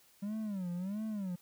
triangle tone with vibrato, 195.7 Hz, G3, 3 cents flat, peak -33 dBFS, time 0.22-1.36 s, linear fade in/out 10 ms, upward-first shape sine, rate 1.5 Hz, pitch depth 200 cents each way, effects white hiss -65 dBFS RMS until 1.41 s

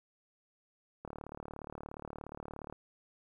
click train, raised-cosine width 1 ms, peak -29 dBFS, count 63, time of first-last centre 1.05-2.726 s, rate 37 Hz, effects 11-bit

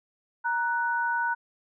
sine tone pair together, 938 / 1484.7 Hz, A#5 / F#6, +11 / +6 cents, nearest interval minor sixth, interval 795 cents, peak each -27 dBFS, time 0.44-1.35 s, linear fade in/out 20 ms, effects none

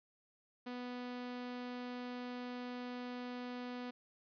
sawtooth tone, 246.9 Hz, B3, in tune, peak -38 dBFS, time 0.66-3.91 s, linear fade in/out 10 ms, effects resampled to 11025 Hz

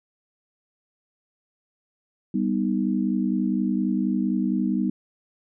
sine chord, G augmented, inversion none, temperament equal, 196 / 246.9 / 311.1 Hz, G3 / B3 / D#4, 0 / 0 / 0 cents, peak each -24 / -25 / -27 dBFS, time 2.34-4.9 s, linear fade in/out 5 ms, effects none

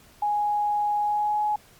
sine tone with pitch glide, 830.6 to 841.2 Hz, G#5 to G#5, 0 to +22 cents, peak -21 dBFS, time 0.22-1.56 s, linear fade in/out 5 ms, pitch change +22 cents, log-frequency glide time 0.99-1.41 s, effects pink hiss -54 dBFS RMS until 1.79 s + MP3 96 kbps

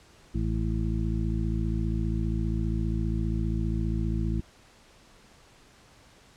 harmonic tone, 55 Hz, A1, in tune, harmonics 1 / 2 / 3 / 4 / 6, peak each -28 / -31 / -33 / -34 / -36 dBFS, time 0.34-4.41 s, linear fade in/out 10 ms, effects pink hiss -56 dBFS RMS until 6.36 s + low-pass 8000 Hz 12 dB/octave

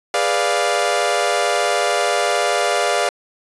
sawtooth chord, G# diminished seventh, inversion none, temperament equal, 415.3 / 493.9 / 587.3 / 698.5 Hz, G#4 / B4 / D5 / F5, 0 / 0 / 0 / 0 cents, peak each -20 / -20 / -17 / -16 dBFS, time 0.14-3.09 s, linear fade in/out 2 ms, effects resampled to 24000 Hz

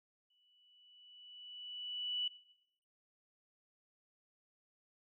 sine tone with exponential growth, 2960 Hz, F#7, in tune, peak -33 dBFS, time 0.3-2.28 s, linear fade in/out 5 ms, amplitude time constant 430 ms, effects noise-tail reverb RT60 0.8 s tail -17 dB re dry

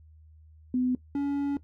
sine / triangle tone pair in turn, 251.9 / 282.7 Hz, B3 / C#4, +34 / +34 cents, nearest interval major second, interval 200 cents, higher second, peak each -23 dBFS, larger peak neither, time 0.74-0.95 / 1.15-1.57 s, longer second, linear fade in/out 2 ms, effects noise-tail reverb RT60 0.1 s tail -17 dB re dry + added 78 Hz sine -51 dBFS peak until 1.63 s

